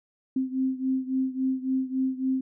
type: beating tone pair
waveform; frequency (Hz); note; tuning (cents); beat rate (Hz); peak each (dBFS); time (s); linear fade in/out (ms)
sine; 260.8 / 264.4; C4 / C4; -5 / +18; 3.6; -26 / -29; 0.36-2.41; 5
effects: none